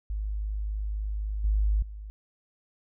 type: tone with level steps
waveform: sine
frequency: 51.91 Hz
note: G#1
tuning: in tune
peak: -28 / -21 / -37 dBFS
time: 0.1-2.1 s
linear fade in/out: 0 ms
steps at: 1.44 / 1.82 s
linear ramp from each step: 5 ms
effects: none